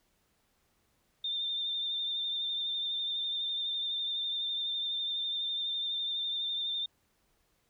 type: tone with vibrato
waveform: sine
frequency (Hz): 3600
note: A7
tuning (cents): +39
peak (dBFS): -31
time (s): 1.24-6.86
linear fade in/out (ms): 5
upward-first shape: triangle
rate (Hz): 12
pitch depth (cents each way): 34
effects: pink hiss -73 dBFS RMS until 7.69 s